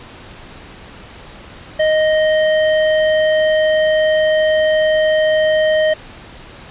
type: tone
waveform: square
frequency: 622.3 Hz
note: D#5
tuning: in tune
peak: -12 dBFS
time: 1.79-5.94 s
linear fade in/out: 10 ms
effects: pink hiss -37 dBFS RMS until 6.7 s + resampled to 8000 Hz